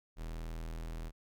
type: tone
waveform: 45% pulse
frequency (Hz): 40.65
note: E1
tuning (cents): -23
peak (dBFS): -39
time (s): 0.16-1.12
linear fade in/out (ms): 50
effects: none